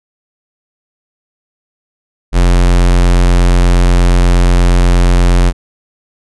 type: tone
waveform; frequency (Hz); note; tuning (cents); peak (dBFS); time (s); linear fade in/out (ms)
square; 44.2; F1; +22; -6; 2.32-5.53; 50
effects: resampled to 24000 Hz